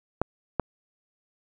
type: clicks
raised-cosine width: 1 ms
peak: -9 dBFS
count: 2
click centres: 0.216 / 0.597 s
effects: none